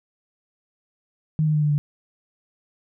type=tone with pitch steps; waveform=sine; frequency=155.56 / 153.24 / 150.96 / 148.71 / 146.49 Hz; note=D#3 / D#3 / D3 / D3 / D3; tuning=0 / -26 / +48 / +22 / -4 cents; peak=-17 dBFS; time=1.39-1.78 s; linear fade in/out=0 ms; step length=78 ms; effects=none